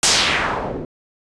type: noise with low-pass filter sweep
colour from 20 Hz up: white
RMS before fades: -19 dBFS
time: 0.03-0.85 s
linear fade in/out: 2 ms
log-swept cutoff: 8200 to 290 Hz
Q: 1.6
effects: resampled to 22050 Hz